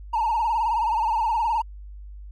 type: tone with vibrato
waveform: triangle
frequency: 900 Hz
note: A5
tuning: 39 cents sharp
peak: -17 dBFS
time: 0.13-1.62 s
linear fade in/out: 10 ms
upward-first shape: sine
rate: 19 Hz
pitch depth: 100 cents each way
effects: tanh soft clip ceiling -16 dBFS + added 50 Hz sine -37 dBFS peak until 2.31 s